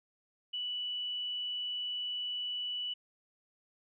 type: tone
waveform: sine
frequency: 2960 Hz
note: F#7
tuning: in tune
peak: -34 dBFS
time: 0.53-2.94 s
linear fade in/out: 10 ms
effects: none